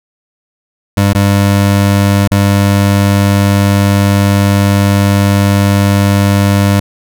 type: tone with dropouts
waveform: 25% pulse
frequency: 100 Hz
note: G2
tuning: 35 cents sharp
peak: -3 dBFS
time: 0.97-6.8 s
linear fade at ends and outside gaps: 5 ms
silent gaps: 1.132-1.149 / 2.277-2.313 s
effects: none